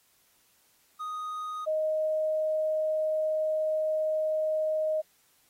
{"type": "tone pair in turn", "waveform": ["triangle", "sine"], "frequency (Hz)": [1244.5, 623.4], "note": ["D#6", "D#5"], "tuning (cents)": [0, 3], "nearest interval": "octave", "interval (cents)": 1197, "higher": "first", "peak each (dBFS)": [-31, -25], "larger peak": "second", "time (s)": [[0.99, 1.66], [1.66, 5.02]], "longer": "second", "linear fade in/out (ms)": 20, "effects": ["white hiss -66 dBFS RMS until 5.49 s", "AAC 48 kbps"]}